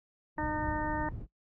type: low-pass noise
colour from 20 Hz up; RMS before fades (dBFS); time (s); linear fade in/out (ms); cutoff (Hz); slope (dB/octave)
white; -39; 0.36-1.27; 50; 110; 12
type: harmonic tone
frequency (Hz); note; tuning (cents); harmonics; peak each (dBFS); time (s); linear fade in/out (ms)
304.4; D#4; -38; 1 / 2 / 3 / 4 / 5 / 6; -36 / -40 / -34 / -45 / -45 / -40; 0.38-1.09; 2
effects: noise-tail reverb RT60 0.1 s tail -19 dB re dry